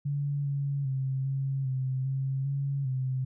sine tone with pitch steps, 142.8 / 140.5 / 133.2 / 135.8 / 130.8 / 134.4 / 139.1 / 130.3 Hz, D3 / C#3 / C3 / C#3 / C3 / C3 / C#3 / C3, -48 / +24 / +31 / -35 / 0 / +47 / +6 / -7 cents, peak -27 dBFS, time 0.05-3.25 s, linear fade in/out 10 ms, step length 400 ms, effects none

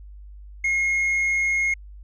sine tone with tanh clipping, 2153 Hz, C7, 49 cents sharp, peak -20 dBFS, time 0.64-1.74 s, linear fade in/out 5 ms, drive 3 dB, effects added 50 Hz sine -39 dBFS peak until 2.03 s

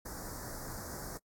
pink band-stop noise, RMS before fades -43 dBFS, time 0.05-1.18 s, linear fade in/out 10 ms, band 1800 to 4800 Hz, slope 48 dB/octave, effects noise-tail reverb RT60 0.1 s tail -25 dB re dry + AAC 64 kbps

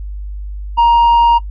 sine tone with tanh clipping, 939 Hz, A#5, 12 cents sharp, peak -7 dBFS, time 0.77-1.39 s, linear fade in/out 20 ms, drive 3 dB, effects noise-tail reverb RT60 0.1 s tail -23 dB re dry + added 50 Hz sine -22 dBFS peak until 1.5 s

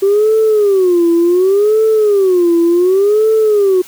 sine tone with vibrato, 385.6 Hz, G4, 28 cents flat, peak -6 dBFS, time 0.02-3.82 s, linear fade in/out 10 ms, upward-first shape sine, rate 0.68 Hz, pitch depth 230 cents each way, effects tanh soft clip ceiling -4 dBFS + white hiss -37 dBFS RMS until 3.87 s

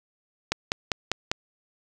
click train, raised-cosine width 0.2 ms, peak -6 dBFS, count 5, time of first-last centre 0.52-1.315 s, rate 5.03 Hz, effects none

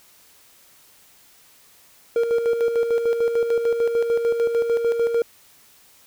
triangle tone with tremolo, 466.2 Hz, A#4, in tune, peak -14 dBFS, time 2.16-5.22 s, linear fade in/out 2 ms, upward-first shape square, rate 6.7 Hz, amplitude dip 50%, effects white hiss -53 dBFS RMS until 6.06 s

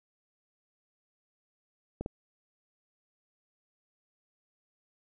clicks, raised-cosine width 2 ms, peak -21 dBFS, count 2, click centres 2.01 / 2.061 s, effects none

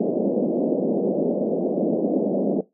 pink band-pass noise, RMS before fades -22 dBFS, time 0-2.61 s, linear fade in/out 5 ms, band 190 to 620 Hz, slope 48 dB/octave, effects noise-tail reverb RT60 0.2 s tail -19 dB re dry

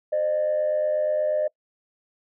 sine tone pair together, 520.6 / 609 Hz, C5 / D#5, -9 / -37 cents, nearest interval minor third, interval 272 cents, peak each -28 / -20 dBFS, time 0.12-1.48 s, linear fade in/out 10 ms, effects noise-tail reverb RT60 0.1 s tail -24 dB re dry + tanh soft clip ceiling -16 dBFS

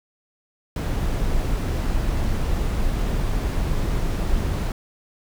brown noise, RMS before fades -22 dBFS, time 0.76-4.72 s, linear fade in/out 2 ms, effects none

